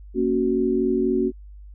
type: chord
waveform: sine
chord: F# major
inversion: first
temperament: equal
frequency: 233.1 / 277.2 / 370 Hz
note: A#3 / C#4 / F#4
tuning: 0 / 0 / 0 cents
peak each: -24 / -24 / -21 dBFS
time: 0.14-1.32 s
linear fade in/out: 50 ms
effects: added 50 Hz sine -39 dBFS peak until 1.74 s